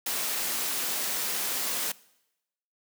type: noise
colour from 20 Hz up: white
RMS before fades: -30 dBFS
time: 0.06-1.92 s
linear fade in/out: 5 ms
effects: noise-tail reverb RT60 0.9 s tail -22 dB re dry + high-pass 200 Hz 12 dB/octave